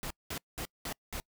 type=noise bursts; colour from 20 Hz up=pink; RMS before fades=-38 dBFS; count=5; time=0.03-1.2 s; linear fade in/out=0 ms; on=74 ms; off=200 ms; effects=noise-tail reverb RT60 0.1 s tail -26 dB re dry